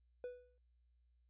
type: tone with exponential decay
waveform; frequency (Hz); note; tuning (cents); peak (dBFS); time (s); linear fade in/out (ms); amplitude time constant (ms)
triangle; 493.9; B4; 0; -38; 0.24-0.58; 1; 73
effects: added 60 Hz sine -70 dBFS peak until 1.29 s + resampled to 8000 Hz